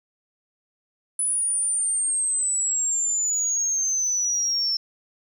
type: exponential sweep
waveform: sine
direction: down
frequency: 10000 to 5360 Hz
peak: -20 dBFS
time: 1.19-4.77 s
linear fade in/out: 5 ms
effects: tanh soft clip ceiling -16 dBFS + 10-bit